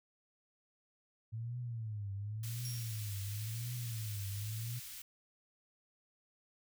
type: tone with vibrato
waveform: sine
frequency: 110 Hz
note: A2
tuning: in tune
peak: -38 dBFS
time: 1.32-4.8 s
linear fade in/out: 20 ms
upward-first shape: triangle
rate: 0.93 Hz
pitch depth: 210 cents each way
type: band-stop noise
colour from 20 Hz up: white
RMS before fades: -48 dBFS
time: 2.43-5.02 s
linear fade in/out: 5 ms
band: 100 to 2100 Hz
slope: 12 dB/octave
type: tone with exponential decay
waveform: 30% pulse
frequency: 5590 Hz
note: F8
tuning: 1 cent sharp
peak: -38 dBFS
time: 2.65-3.25 s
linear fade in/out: 0 ms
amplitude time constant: 130 ms
effects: none